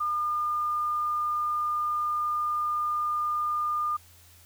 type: tone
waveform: sine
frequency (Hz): 1209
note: D6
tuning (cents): +50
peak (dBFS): -25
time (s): 0-3.97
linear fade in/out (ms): 10
effects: added 86 Hz sine -56 dBFS peak until 4.45 s + white hiss -56 dBFS RMS until 4.45 s